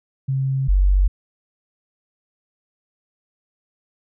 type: tone pair in turn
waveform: sine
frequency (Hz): 134.2 / 47.45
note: C3 / F#1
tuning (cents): +44 / +44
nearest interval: octave + tritone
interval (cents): 1800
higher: first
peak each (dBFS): -18 / -12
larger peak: second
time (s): 0.28-0.68 / 0.68-1.08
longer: neither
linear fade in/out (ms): 10
effects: none